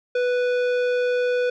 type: tone with tanh clipping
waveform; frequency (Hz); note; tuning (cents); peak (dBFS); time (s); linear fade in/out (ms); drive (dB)
triangle; 493.9; B4; 0; -21; 0.15-1.5; 5; 18
effects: none